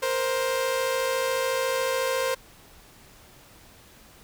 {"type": "tone pair together", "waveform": "sawtooth", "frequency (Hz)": [470.2, 524.2], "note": ["A#4", "C5"], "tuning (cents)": [15, 3], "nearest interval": "major second", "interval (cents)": 188, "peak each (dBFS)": [-26, -21], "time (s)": [0.02, 2.35], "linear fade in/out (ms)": 10, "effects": ["pink hiss -52 dBFS RMS until 4.23 s"]}